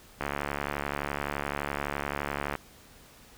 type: click train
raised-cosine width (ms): 0.5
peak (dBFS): -15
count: 169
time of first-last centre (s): 0.21-2.553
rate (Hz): 71.7
effects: pink hiss -54 dBFS RMS until 3.37 s

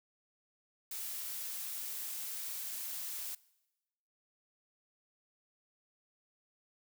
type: noise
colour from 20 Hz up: blue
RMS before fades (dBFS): -41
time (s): 0.91-3.35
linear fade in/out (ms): 5
effects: noise-tail reverb RT60 1.0 s tail -22 dB re dry

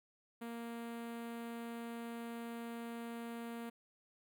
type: tone with notch filter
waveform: sawtooth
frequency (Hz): 233.1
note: A#3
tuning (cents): 0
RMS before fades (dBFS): -45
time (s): 0.41-3.7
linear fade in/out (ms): 10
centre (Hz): 5500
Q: 0.84
effects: none

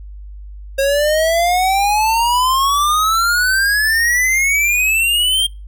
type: exponential sweep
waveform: square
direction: up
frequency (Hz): 539 to 3217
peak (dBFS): -13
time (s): 0.78-5.47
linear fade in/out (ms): 10
effects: noise-tail reverb RT60 0.3 s tail -25 dB re dry + added 50 Hz sine -30 dBFS peak until 5.67 s

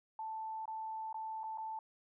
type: tone with dropouts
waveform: sine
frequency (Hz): 881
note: A5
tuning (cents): +2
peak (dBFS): -39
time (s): 0.19-1.79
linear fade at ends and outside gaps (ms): 2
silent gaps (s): 0.656-0.678 / 1.128-1.143 / 1.434-1.439 / 1.575-1.582
effects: none

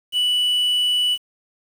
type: tone with quantisation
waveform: triangle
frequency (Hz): 2960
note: F#7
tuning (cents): 0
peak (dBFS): -15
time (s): 0.12-1.18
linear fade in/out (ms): 50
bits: 7
effects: none

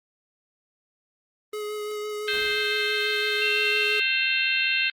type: tone with vibrato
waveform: square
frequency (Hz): 421.4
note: G#4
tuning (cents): +25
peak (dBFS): -30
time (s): 1.53-4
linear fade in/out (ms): 5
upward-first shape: sine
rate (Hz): 5.9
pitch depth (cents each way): 13
type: harmonic tone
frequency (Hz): 523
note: C5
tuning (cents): -1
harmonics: 3 / 4 / 5 / 6 / 7 / 8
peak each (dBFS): -29 / -30 / -31 / -32 / -32 / -33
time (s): 2.28-4.9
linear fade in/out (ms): 2
type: noise with exponential decay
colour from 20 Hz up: pink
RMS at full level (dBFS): -42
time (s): 2.33-3.16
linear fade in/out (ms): 1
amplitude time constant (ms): 180
type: tone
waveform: sine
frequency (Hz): 2700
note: E7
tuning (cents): +41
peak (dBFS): -24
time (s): 3.41-4.89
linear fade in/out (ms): 10
effects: Opus 24 kbps

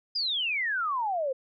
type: exponential sweep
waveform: sine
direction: down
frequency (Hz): 5040 to 507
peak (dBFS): -26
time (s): 0.15-1.33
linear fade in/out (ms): 10
effects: none

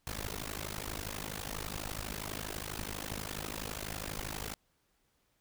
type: noise with amplitude modulation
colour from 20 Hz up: pink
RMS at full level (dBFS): -36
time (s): 0.07-4.54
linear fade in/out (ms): 0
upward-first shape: sine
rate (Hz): 52.2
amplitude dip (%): 100
effects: pink hiss -75 dBFS RMS until 5.4 s

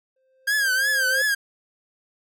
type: tone with exponential growth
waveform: triangle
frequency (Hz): 523.3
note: C5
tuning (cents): 0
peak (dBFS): -25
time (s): 0.16-1.22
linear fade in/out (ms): 5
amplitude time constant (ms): 230
type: tone with vibrato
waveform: 45% pulse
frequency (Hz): 1608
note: G6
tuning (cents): +44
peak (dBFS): -19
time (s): 0.47-1.35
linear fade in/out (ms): 10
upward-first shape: triangle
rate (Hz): 2.9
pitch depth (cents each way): 130
effects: none

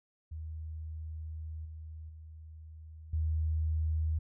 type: tone with level steps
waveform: sine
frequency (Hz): 78.9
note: D#2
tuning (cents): +25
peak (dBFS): -38 / -42 / -46 / -28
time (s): 0.31-4.19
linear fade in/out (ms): 10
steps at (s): 1.65 / 2.09 / 3.13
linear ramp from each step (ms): 5
effects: none

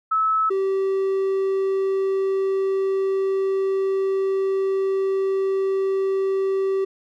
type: tone pair in turn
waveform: sine / triangle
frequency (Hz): 1300 / 386.5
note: E6 / G4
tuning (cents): -24 / -24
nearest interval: octave + major sixth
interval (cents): 2100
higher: first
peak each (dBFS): -17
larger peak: neither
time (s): 0.11-0.5 / 0.5-6.85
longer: second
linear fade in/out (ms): 10
effects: none

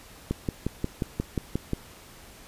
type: click train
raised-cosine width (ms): 3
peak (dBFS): -13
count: 9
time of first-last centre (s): 0.31-1.733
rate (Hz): 5.62
effects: pink hiss -49 dBFS RMS until 2.47 s + resampled to 32000 Hz

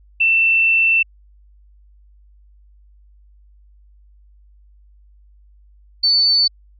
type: tone pair in turn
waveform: sine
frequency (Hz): 2678 / 4504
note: E7 / C#8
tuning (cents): +27 / +27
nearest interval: major sixth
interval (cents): 900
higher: second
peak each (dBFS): -11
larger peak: neither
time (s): 0.2-1.03 / 6.03-6.48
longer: first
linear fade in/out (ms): 10
effects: added 50 Hz sine -46 dBFS peak until 6.79 s + MP3 48 kbps

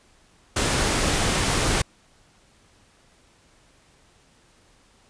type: noise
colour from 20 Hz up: pink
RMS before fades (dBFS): -22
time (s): 0.56-1.82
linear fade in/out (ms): 5
effects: pink hiss -58 dBFS RMS until 5.09 s + resampled to 22050 Hz

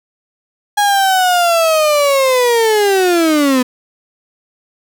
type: linear sweep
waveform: 35% pulse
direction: down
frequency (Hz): 830.6 to 246.9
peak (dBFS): -8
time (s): 0.77-3.63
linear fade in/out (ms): 10
effects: none

